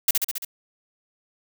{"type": "noise with echo", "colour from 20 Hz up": "blue", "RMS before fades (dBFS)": -17, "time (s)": [0.08, 0.11], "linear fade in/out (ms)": 5, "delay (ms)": 68, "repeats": 5, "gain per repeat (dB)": -3, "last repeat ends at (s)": 0.45, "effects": []}